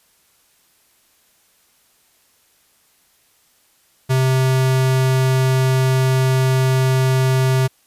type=tone; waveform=square; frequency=130.81 Hz; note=C3; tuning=in tune; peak=-14 dBFS; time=4.09-7.68 s; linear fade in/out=20 ms; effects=white hiss -58 dBFS RMS until 7.86 s + resampled to 32000 Hz